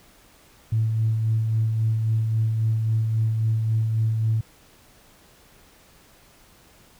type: tone with tremolo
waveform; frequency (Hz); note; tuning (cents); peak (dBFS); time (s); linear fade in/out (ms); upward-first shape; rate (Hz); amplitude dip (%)
sine; 111.1; A2; +17; -17; 0.72-4.41; 5; sine; 3.7; 35
effects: tanh soft clip ceiling -13 dBFS + pink hiss -54 dBFS RMS until 6.99 s